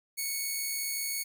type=tone; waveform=5% pulse; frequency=2217 Hz; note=C#7; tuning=in tune; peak=-21 dBFS; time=0.17-1.24 s; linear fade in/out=20 ms; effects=none